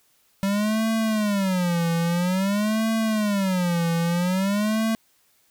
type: tone with vibrato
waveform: square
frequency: 193.5 Hz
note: G3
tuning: 22 cents flat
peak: -21 dBFS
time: 0.43-4.95 s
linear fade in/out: 0 ms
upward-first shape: sine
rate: 0.5 Hz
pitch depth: 250 cents each way
effects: white hiss -63 dBFS RMS until 5.5 s